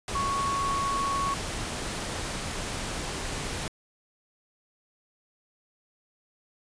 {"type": "tone in noise", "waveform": "sine", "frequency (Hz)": 1108.7, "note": "C#6", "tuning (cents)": 0, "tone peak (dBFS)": -26, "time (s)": [0.15, 1.34], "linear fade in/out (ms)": 2, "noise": "pink", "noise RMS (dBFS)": -33, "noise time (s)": [0.08, 3.68], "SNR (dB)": 4, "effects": ["resampled to 22050 Hz"]}